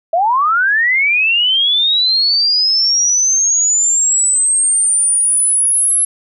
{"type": "linear sweep", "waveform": "sine", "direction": "up", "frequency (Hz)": [638, 11060], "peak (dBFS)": -10, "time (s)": [0.13, 6.05], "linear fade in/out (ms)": 5, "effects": []}